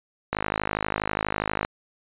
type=click train; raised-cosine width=0.5 ms; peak=-9 dBFS; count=70; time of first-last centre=0.33-1.649 s; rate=52.3 Hz; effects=resampled to 8000 Hz